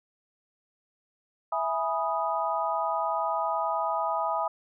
sine chord, E major seventh, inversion none, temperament equal with one note detuned, 659.3 / 830.6 / 980.4 / 1244.5 Hz, E5 / G#5 / B5 / D#6, 0 / 0 / -13 / 0 cents, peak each -31 dBFS, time 1.52-4.48 s, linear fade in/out 5 ms, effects none

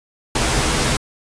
pink noise with comb filter, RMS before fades -18 dBFS, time 0.35-0.97 s, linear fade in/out 5 ms, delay 11 ms, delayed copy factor -0.5, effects resampled to 22050 Hz

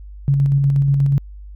sine tone with tremolo, 139.4 Hz, C#3, 10 cents sharp, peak -11 dBFS, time 0.28-1.18 s, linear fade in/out 0 ms, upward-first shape square, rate 8.3 Hz, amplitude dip 25%, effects added 50 Hz sine -33 dBFS peak until 1.55 s

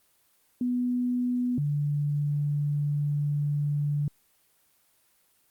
sine tone pair in turn, 246.9 / 145.88 Hz, B3 / D3, 0 / -11 cents, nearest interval major sixth, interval 911 cents, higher first, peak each -24 dBFS, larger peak neither, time 0.61-1.58 / 1.58-4.08 s, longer second, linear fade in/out 2 ms, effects white hiss -66 dBFS RMS until 5.5 s + Opus 24 kbps

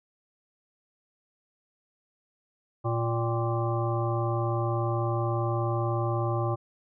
harmonic tone with a mistuned harmonic, 116.54 Hz, A#2, in tune, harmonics 1 / 3 / 5 / 7 / 9 / 10, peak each -27 / -32 / -34 / -35 / -37 / -37 dBFS, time 2.84-6.56 s, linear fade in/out 20 ms, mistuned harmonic 7, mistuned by -57 cents, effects none

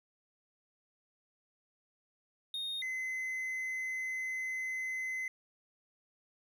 triangle tone pair in turn, 3700 / 2045 Hz, A#7 / C7, -14 / -40 cents, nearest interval minor seventh, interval 1026 cents, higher first, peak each -34 / -33 dBFS, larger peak second, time 2.54-2.82 / 2.82-5.28 s, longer second, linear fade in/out 2 ms, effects none

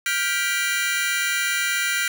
sawtooth chord, G dominant seventh, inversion third, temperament just, 1411.2 / 1568 / 1960 / 2352 Hz, F6 / G6 / B6 / D7, +18 / 0 / -14 / +2 cents, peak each -23 dBFS, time 0.06-2.08 s, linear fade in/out 2 ms, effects none

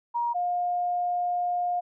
sine tone pair in turn, 948 / 710.2 Hz, A#5 / F5, +29 / +29 cents, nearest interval perfect fourth, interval 500 cents, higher first, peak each -24 dBFS, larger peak neither, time 0.14-0.34 / 0.34-1.81 s, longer second, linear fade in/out 20 ms, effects none

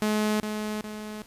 sawtooth tone with echo, 213 Hz, G#3, 44 cents sharp, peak -19 dBFS, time 0.02-0.4 s, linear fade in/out 0 ms, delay 410 ms, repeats 2, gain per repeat -6 dB, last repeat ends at 1.22 s, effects pink hiss -53 dBFS RMS until 1.26 s + resampled to 32000 Hz

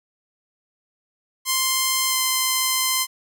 5% pulse tone with pitch glide, 1047 to 1037.4 Hz, C6 to C6, +1 to -15 cents, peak -7 dBFS, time 1.45-3.07 s, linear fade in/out 50 ms, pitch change -16 cents, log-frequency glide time 2.09-2.15 s, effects none

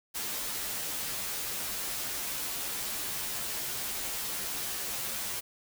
white noise with comb filter, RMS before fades -35 dBFS, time 0.14-5.41 s, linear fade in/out 20 ms, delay 12 ms, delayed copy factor -0.85, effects none

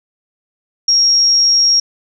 sine tone, 5588 Hz, F8, in tune, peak -8 dBFS, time 0.88-1.8 s, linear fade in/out 5 ms, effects none

